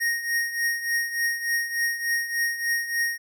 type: tone with tremolo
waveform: square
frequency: 1864.7 Hz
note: A#6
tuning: in tune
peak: -21 dBFS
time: 0-3.18 s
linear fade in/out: 20 ms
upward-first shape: triangle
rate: 3.4 Hz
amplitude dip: 75%
effects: none